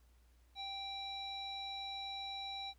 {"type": "tone with low-pass filter", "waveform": "square", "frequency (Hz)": 784, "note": "G5", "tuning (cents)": 0, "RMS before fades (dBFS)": -44, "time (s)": [0.55, 2.74], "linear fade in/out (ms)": 50, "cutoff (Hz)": 4000, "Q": 7.1, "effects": ["added 60 Hz sine -64 dBFS peak until 2.78 s", "pink hiss -75 dBFS RMS until 2.78 s"]}